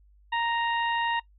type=harmonic tone; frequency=932.3 Hz; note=A#5; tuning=in tune; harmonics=1 / 2 / 3 / 4; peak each=-26 / -31 / -34 / -40 dBFS; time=0.32-1.2 s; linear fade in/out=10 ms; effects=noise-tail reverb RT60 0.1 s tail -20 dB re dry + added 50 Hz sine -55 dBFS peak until 1.38 s